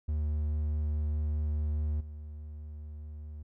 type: tone with level steps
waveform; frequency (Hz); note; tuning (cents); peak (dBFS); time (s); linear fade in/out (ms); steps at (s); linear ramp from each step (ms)
triangle; 75.4; D2; +46; -26 / -38; 0.08-3.43; 10; 2; 10
effects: none